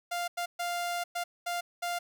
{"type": "tone bursts at uneven times", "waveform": "sawtooth", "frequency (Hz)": 698.5, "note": "F5", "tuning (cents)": 0, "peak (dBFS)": -27, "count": 6, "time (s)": [[0.11, 0.28], [0.37, 0.46], [0.59, 1.04], [1.15, 1.24], [1.46, 1.61], [1.82, 1.99]], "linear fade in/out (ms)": 10, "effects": []}